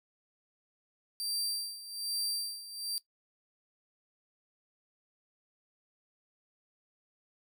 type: tone with tremolo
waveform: sawtooth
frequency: 4699 Hz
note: D8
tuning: in tune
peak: -28 dBFS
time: 1.2-2.98 s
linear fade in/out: 0 ms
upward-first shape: sine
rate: 1.2 Hz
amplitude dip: 80%
effects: noise-tail reverb RT60 0.1 s tail -17 dB re dry